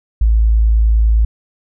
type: tone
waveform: sine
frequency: 54.9 Hz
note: A1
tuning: 3 cents flat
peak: -8 dBFS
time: 0.21-1.25 s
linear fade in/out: 5 ms
effects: none